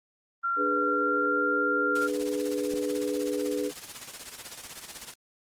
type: tone with pitch glide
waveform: sine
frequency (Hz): 1376 to 1389.6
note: F6 to F6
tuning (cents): -26 to -9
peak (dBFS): -25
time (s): 0.43-2.08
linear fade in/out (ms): 20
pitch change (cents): +17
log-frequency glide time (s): 0.87-1.49
type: chord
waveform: sine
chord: G# diminished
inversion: second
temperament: equal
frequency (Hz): 293.7 / 415.3 / 493.9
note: D4 / G#4 / B4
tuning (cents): 0 / 0 / 0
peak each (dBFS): -31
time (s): 0.56-3.72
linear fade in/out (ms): 50
type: noise with tremolo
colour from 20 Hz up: white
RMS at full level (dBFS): -38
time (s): 1.95-5.14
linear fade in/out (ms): 5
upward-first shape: sine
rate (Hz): 16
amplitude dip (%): 70
type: clicks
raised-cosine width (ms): 2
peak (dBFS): -30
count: 2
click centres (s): 2.736 / 2.741
effects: low-pass 11000 Hz 12 dB/octave + Opus 24 kbps